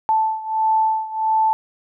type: beating tone pair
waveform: sine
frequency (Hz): 878 / 879.5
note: A5 / A5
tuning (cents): -4 / -1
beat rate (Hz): 1.5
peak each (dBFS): -18 / -21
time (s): 0.09-1.53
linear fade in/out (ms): 0
effects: none